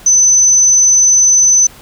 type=tone; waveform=sine; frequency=6080 Hz; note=F#8; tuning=46 cents sharp; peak=-5 dBFS; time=0.06-1.67 s; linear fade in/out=5 ms; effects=pink hiss -38 dBFS RMS until 1.81 s